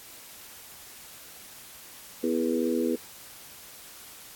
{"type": "harmonic tone with a mistuned harmonic", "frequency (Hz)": 82.41, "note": "E2", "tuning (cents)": 0, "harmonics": [3, 4, 5, 6], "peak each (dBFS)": [-28, -29, -30, -31], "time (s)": [2.23, 2.96], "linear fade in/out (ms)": 10, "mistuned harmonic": 6, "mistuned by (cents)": -27, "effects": ["white hiss -47 dBFS RMS until 4.35 s", "AAC 64 kbps"]}